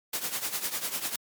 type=noise with tremolo; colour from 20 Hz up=white; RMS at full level=-29 dBFS; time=0.13-1.16 s; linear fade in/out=5 ms; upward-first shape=triangle; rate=10 Hz; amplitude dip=80%; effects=high-pass 150 Hz 12 dB/octave + MP3 96 kbps